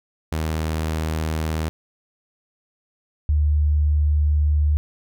sawtooth / sine tone pair in turn, 79 / 74.57 Hz, D#2 / D2, +27 / +27 cents, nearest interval minor second, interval 100 cents, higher first, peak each -18 / -15 dBFS, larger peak second, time 0.32-1.69 / 3.29-4.77 s, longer second, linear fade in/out 0 ms, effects none

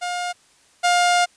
sawtooth tone pair in turn, 711 / 707.2 Hz, F5 / F5, +31 / +22 cents, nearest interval unison, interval 9 cents, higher first, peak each -20 / -11 dBFS, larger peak second, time 0.01-0.33 / 0.83-1.26 s, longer second, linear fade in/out 20 ms, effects white hiss -56 dBFS RMS until 1.36 s + resampled to 22050 Hz

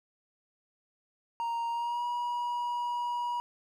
triangle tone with pitch glide, 932.3 to 963.5 Hz, A#5 to B5, 0 to -43 cents, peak -28 dBFS, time 1.4-3.4 s, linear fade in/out 0 ms, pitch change +57 cents, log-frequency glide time 1.69-2.04 s, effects none

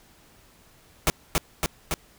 pink noise with echo, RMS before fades -20 dBFS, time 1.07-1.1 s, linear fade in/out 0 ms, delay 280 ms, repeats 3, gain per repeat -2 dB, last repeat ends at 1.94 s, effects pink hiss -56 dBFS RMS until 2.18 s

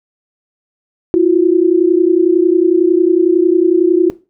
sine tone pair together, 333.8 / 364.8 Hz, E4 / F#4, +22 / -24 cents, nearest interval major second, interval 154 cents, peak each -10 dBFS, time 1.14-4.1 s, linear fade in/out 0 ms, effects noise-tail reverb RT60 0.3 s tail -19 dB re dry

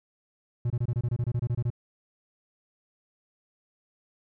triangle tone bursts, 120 Hz, B2, 49 cents flat, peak -22 dBFS, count 14, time 0.65-1.703 s, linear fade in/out 5 ms, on 52 ms, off 25 ms, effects none

